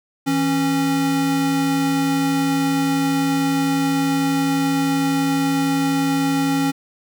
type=tone pair together; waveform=square; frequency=162.9 / 274 Hz; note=E3 / C#4; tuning=-20 / -20 cents; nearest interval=major sixth; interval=900 cents; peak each=-26 / -18 dBFS; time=0.26-6.72 s; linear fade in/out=20 ms; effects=9-bit